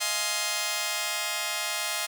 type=chord; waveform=5% pulse; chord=F minor seventh; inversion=third; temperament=just; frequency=628.6 / 698.5 / 838.1 / 1047.7 Hz; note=Eb5 / F5 / Ab5 / C6; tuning=+18 / 0 / +16 / +2 cents; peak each=-22 dBFS; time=0-2.07 s; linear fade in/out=20 ms; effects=none